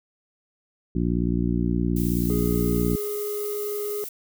harmonic tone, 59 Hz, A#1, 22 cents sharp, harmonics 1 / 2 / 3 / 4 / 5 / 6, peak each -27 / -30 / -25 / -28 / -28 / -32 dBFS, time 0.95-2.96 s, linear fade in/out 5 ms
violet noise, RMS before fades -35 dBFS, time 1.96-4.09 s, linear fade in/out 5 ms
triangle tone, 415.6 Hz, G#4, 1 cent sharp, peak -25 dBFS, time 2.3-4.04 s, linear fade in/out 0 ms
effects none

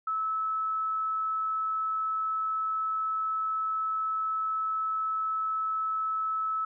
sine tone, 1302 Hz, E6, 22 cents flat, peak -27 dBFS, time 0.07-6.65 s, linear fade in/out 5 ms, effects none

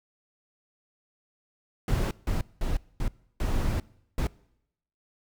brown noise bursts at uneven times, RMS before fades -26 dBFS, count 6, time 1.88-2.11 / 2.27-2.41 / 2.61-2.77 / 3-3.08 / 3.4-3.8 / 4.18-4.27 s, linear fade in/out 2 ms, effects noise-tail reverb RT60 0.8 s tail -23 dB re dry

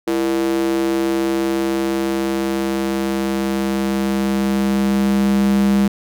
square tone with high-pass filter sweep, 67 Hz, C2, 42 cents sharp, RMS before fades -18 dBFS, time 0.07-5.88 s, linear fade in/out 5 ms, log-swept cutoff 350 to 200 Hz, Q 3.9, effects none

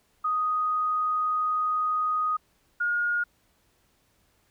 sine tone pair in turn, 1246 / 1429.7 Hz, D#6 / F6, +2 / +40 cents, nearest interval major second, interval 238 cents, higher second, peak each -23 dBFS, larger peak neither, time 0.24-2.37 / 2.8-3.24 s, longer first, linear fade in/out 10 ms, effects pink hiss -67 dBFS RMS until 4.5 s

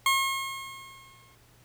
20% pulse tone with exponential decay, 1080 Hz, C#6, 45 cents flat, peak -15 dBFS, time 0.06-1.35 s, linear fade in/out 2 ms, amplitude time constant 280 ms, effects added 118 Hz sine -60 dBFS peak until 1.64 s + pink hiss -60 dBFS RMS until 1.64 s

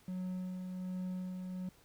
triangle tone with tremolo, 183.8 Hz, F#3, 11 cents flat, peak -34 dBFS, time 0.08-1.69 s, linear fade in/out 2 ms, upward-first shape sine, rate 1.3 Hz, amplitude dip 35%, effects pink hiss -65 dBFS RMS until 1.84 s

